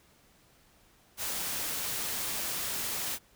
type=noise; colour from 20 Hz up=white; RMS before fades=-34 dBFS; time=1.17-3.19 s; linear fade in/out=50 ms; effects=pink hiss -63 dBFS RMS until 3.35 s